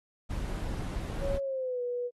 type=noise; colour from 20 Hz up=brown; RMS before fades=-34 dBFS; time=0.29-1.39 s; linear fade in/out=20 ms
type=tone with pitch glide; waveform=sine; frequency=554.4 to 488.2 Hz; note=C#5 to B4; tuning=0 to -20 cents; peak=-30 dBFS; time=1.2-2.11 s; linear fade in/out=50 ms; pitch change=-220 cents; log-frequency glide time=1.39-1.82 s
effects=AAC 32 kbps